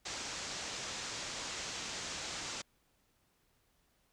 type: low-pass noise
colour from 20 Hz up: white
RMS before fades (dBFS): -42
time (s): 0.05-2.62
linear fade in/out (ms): 10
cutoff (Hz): 7400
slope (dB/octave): 48
effects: pink hiss -74 dBFS RMS until 4.12 s

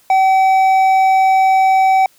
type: tone with hard clipping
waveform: triangle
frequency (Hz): 764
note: G5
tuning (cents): -45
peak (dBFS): -10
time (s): 0.1-2.06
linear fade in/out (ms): 2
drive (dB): 9
effects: white hiss -52 dBFS RMS until 2.18 s

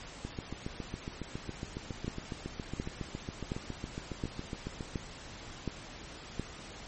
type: two click trains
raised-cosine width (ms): 3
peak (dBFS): -24 / -20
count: 34 / 7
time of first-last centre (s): 0.25-4.808 / 2.08-6.397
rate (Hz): 7.24 / 1.39
effects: pink hiss -47 dBFS RMS until 6.87 s + MP3 32 kbps

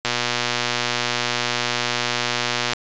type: click train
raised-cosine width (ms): 0.2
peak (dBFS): -3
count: 323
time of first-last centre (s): 0.05-2.733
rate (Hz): 120
effects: resampled to 16000 Hz

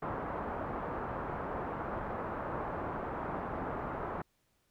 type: low-pass noise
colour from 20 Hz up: white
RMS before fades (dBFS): -38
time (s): 0.02-4.22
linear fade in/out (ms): 5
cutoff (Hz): 1200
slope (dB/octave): 24
effects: pink hiss -75 dBFS RMS until 4.7 s

